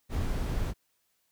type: noise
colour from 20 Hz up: brown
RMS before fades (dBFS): -30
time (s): 0.09-0.74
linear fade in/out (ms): 50
effects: white hiss -74 dBFS RMS until 1.31 s